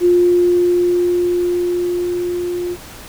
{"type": "tone with level ramp", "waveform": "sine", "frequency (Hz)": 353.1, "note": "F4", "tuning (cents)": 19, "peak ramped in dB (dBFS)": [-8, -19], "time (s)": [0, 2.77], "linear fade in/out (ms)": 50, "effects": ["pink hiss -36 dBFS RMS until 3.08 s"]}